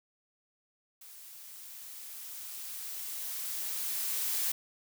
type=noise with level ramp; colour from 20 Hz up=blue; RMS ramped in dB=-51 to -31 dBFS; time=1.01-4.52 s; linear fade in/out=5 ms; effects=none